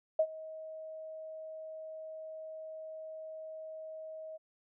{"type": "tone with ADSR envelope", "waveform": "sine", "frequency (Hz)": 633, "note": "D#5", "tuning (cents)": 30, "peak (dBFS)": -22, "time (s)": [0.19, 4.38], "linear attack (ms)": 5, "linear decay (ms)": 65, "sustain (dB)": -20, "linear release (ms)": 23, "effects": []}